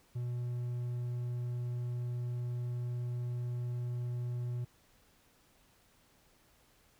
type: tone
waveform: triangle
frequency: 121.8 Hz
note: B2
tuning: 24 cents flat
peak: -32 dBFS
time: 0.15-4.65 s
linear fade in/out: 10 ms
effects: pink hiss -67 dBFS RMS until 6.99 s